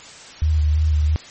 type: tone with vibrato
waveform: sine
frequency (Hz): 76.6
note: D#2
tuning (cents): -27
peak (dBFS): -14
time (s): 0.42-1.16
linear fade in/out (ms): 0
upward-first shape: square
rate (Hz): 3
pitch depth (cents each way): 26
effects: white hiss -40 dBFS RMS until 1.3 s + MP3 32 kbps